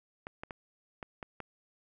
clicks, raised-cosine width 0.5 ms, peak -25 dBFS, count 6, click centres 0.269 / 0.435 / 0.508 / 1.028 / 1.228 / 1.403 s, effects none

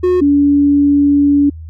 triangle / sine tone pair in turn, 362.7 / 285.9 Hz, F#4 / D4, -34 / -46 cents, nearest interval major third, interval 412 cents, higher first, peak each -7 dBFS, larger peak neither, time 0.03-0.21 / 0.21-1.5 s, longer second, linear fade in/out 10 ms, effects added 80 Hz sine -27 dBFS peak until 1.69 s

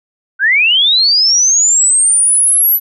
sine linear sweep, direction up, 1480 to 12000 Hz, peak -7 dBFS, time 0.39-2.8 s, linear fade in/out 50 ms, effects none

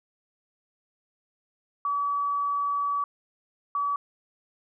sine tone bursts at uneven times, 1143 Hz, D6, 47 cents flat, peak -24 dBFS, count 2, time 1.85-3.04 / 3.75-3.96 s, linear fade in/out 2 ms, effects none

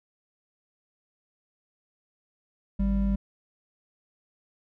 triangle tone pair together, 52.23 / 197.2 Hz, G#1 / G3, +11 / +11 cents, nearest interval octave + major seventh, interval 2300 cents, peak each -23 dBFS, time 2.79-3.16 s, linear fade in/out 10 ms, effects none

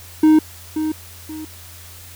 triangle tone with echo, 311.1 Hz, D#4, in tune, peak -6 dBFS, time 0.23-0.39 s, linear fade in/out 5 ms, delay 530 ms, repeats 2, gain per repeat -10 dB, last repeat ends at 1.45 s, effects added 87 Hz sine -41 dBFS peak until 2.15 s + white hiss -41 dBFS RMS until 2.15 s

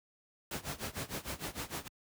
pink noise with tremolo, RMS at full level -37 dBFS, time 0.51-1.88 s, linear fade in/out 2 ms, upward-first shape sine, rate 6.6 Hz, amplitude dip 90%, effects high-pass 60 Hz 12 dB/octave

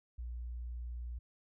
sine tone, 59.8 Hz, A#1, 45 cents sharp, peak -39 dBFS, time 0.18-1.19 s, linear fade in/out 10 ms, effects none

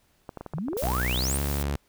clicks, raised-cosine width 1 ms, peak -22 dBFS, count 12, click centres 0.292 / 0.373 / 0.41 / 0.463 / 0.536 / 0.584 / 0.684 / 0.732 / 0.768 / 0.825 / 0.87 / 0.913 s
sine exponential sweep, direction up, 137.2 to 9730 Hz, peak -28 dBFS, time 0.54-1.37 s, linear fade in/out 0 ms
blue noise, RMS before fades -36 dBFS, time 0.77-1.63 s, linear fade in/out 5 ms
sawtooth tone with pitch glide, 62.1 to 70.92 Hz, B1 to C#2, +10 to +40 cents, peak -22 dBFS, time 0.83-1.76 s, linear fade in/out 0 ms, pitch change +230 cents, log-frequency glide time 1.14-1.42 s
effects pink hiss -66 dBFS RMS until 1.88 s

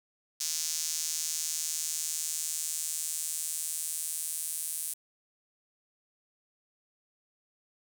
sawtooth tone with high-pass filter sweep, 160 Hz, D#3, 49 cents sharp, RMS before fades -34 dBFS, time 0.4-4.94 s, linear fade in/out 10 ms, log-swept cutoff 6000 to 9500 Hz, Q 2.2, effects none

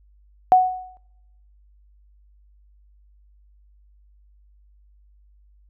sine tone with exponential decay, 740 Hz, F#5, in tune, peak -7 dBFS, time 0.52-0.97 s, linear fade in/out 0 ms, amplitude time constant 97 ms, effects noise-tail reverb RT60 0.9 s tail -24 dB re dry + added 50 Hz sine -52 dBFS peak until 5.69 s

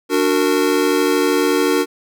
square chord, D augmented, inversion none, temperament just, 293.7 / 367.1 / 458.9 Hz, D4 / F#4 / A#4, 0 / -14 / -27 cents, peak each -19 dBFS, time 0.09-1.86 s, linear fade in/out 50 ms, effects none

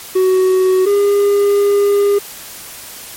triangle tone pair in turn, 373.5 / 404.9 Hz, F#4 / G#4, +16 / -44 cents, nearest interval minor second, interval 140 cents, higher second, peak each -7 dBFS, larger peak neither, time 0.15-0.86 / 0.86-2.19 s, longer second, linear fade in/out 10 ms, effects white hiss -32 dBFS RMS until 3.16 s + MP3 64 kbps

